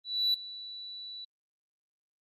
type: tone with ADSR envelope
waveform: sine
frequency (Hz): 3951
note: B7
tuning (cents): 0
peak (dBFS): -21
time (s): 0.04-1.25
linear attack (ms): 300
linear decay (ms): 4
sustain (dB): -19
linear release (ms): 8
effects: tanh soft clip ceiling -22 dBFS + Opus 32 kbps